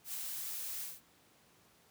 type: noise with ADSR envelope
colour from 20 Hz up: blue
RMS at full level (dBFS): -39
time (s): 0.04-1.01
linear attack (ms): 100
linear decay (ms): 4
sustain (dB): -2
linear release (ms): 190
effects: pink hiss -66 dBFS RMS until 1.9 s + high-pass 100 Hz 12 dB/octave